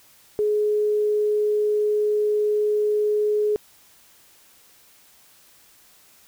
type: tone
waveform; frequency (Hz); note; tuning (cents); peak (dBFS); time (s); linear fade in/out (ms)
sine; 420.8; G#4; +23; -18; 0.39-3.56; 0
effects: white hiss -54 dBFS RMS until 6.27 s